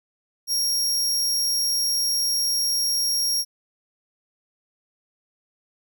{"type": "tone", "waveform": "sawtooth", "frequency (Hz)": 5588, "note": "F8", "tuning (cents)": 0, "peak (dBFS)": -18, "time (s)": [0.47, 3.45], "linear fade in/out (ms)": 50, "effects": []}